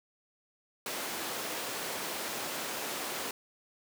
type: high-pass noise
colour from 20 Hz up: pink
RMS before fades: -37 dBFS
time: 0.86-3.31 s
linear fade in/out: 2 ms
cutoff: 330 Hz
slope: 12 dB/octave
effects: none